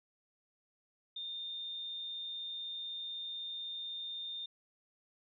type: tone with amplitude modulation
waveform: sine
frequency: 3628 Hz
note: A#7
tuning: 48 cents flat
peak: -38 dBFS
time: 1.16-4.46 s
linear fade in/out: 5 ms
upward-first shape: sine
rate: 172 Hz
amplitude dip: 25%
effects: none